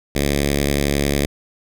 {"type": "tone with notch filter", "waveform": "5% pulse", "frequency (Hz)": 71, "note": "C#2", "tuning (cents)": 42, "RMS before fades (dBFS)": -19, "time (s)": [0.15, 1.26], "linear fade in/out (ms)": 5, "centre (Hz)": 910, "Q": 0.7, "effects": []}